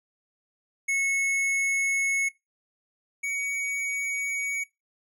square tone pair in turn, 2194 / 2248 Hz, C#7 / C#7, -18 / +24 cents, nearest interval unison, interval 42 cents, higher second, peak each -24 / -28 dBFS, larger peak first, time 0.88-2.29 / 3.23-4.64 s, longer neither, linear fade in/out 10 ms, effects noise-tail reverb RT60 0.2 s tail -20 dB re dry + low-pass 12000 Hz 12 dB/octave

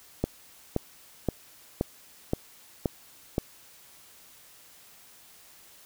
click train, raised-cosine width 2 ms, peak -11 dBFS, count 7, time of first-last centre 0.24-3.381 s, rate 1.91 Hz, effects white hiss -54 dBFS RMS until 5.85 s

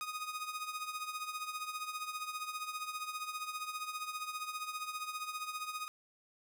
sawtooth tone with tremolo, 1244.5 Hz, D#6, in tune, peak -32 dBFS, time 0.01-5.88 s, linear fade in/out 0 ms, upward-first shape triangle, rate 15 Hz, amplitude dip 75%, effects none

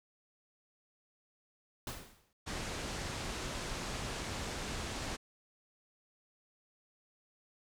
pink noise with exponential decay, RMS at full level -39 dBFS, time 1.87-2.33 s, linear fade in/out 2 ms, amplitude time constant 100 ms
pink low-pass noise, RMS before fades -40 dBFS, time 2.46-5.17 s, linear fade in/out 20 ms, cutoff 8400 Hz, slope 24 dB/octave
effects none

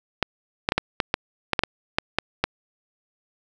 clicks, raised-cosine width 0.3 ms, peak -3 dBFS, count 12, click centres 0.227 / 0.689 / 0.721 / 0.78 / 1.002 / 1.141 / 1.533 / 1.592 / 1.636 / 1.985 / 2.186 / 2.44 s, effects none

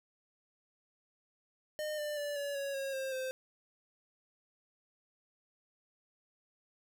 square tone with pitch steps, 609 / 595.4 / 582.2 / 569.2 / 556.5 / 544.1 / 532 / 520.2 Hz, D#5 / D5 / D5 / C#5 / C#5 / C#5 / C5 / C5, -37 / +24 / -15 / +46 / +7 / -32 / +29 / -10 cents, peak -36 dBFS, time 1.79-3.31 s, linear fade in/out 0 ms, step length 190 ms, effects none

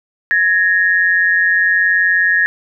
sine tone pair together, 1671.9 / 1851 Hz, G#6 / A#6, +11 / -13 cents, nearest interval major second, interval 176 cents, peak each -13 dBFS, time 0.31-2.46 s, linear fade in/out 0 ms, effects none

